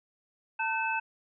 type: tone cluster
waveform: sine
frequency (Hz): 895 / 1526 / 2610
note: A5 / G6 / E7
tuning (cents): +29 / -47 / -18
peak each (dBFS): -31 / -33 / -32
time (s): 0.59-1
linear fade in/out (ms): 10
effects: none